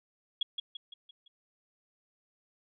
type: tone with echo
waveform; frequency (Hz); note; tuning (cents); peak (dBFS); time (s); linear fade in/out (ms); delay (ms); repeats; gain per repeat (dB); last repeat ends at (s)
sine; 3322; G#7; 0; -26; 0.41-0.43; 5; 170; 5; -6; 1.28
effects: none